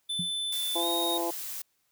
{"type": "tone with pitch glide", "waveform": "square", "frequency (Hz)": [3520, 3729], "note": ["A7", "A#7"], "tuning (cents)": [0, 0], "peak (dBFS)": -30, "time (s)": [0.09, 1.18], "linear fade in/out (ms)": 10, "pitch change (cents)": 100, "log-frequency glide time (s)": [0.79, 0.87]}
{"type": "tone with exponential decay", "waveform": "sine", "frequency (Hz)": 174.61, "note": "F3", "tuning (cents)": 0, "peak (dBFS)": -28, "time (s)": [0.19, 0.32], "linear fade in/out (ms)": 5, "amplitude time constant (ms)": 27}
{"type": "noise", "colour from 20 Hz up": "blue", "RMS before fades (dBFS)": -37, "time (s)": [0.52, 1.62], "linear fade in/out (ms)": 5}
{"type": "harmonic tone", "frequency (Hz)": 170, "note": "F3", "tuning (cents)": -46, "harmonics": [2, 3, 4, 5, 6], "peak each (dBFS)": [-32, -36, -34, -35, -40], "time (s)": [0.75, 1.31], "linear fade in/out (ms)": 10}
{"effects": ["white hiss -73 dBFS RMS until 1.91 s"]}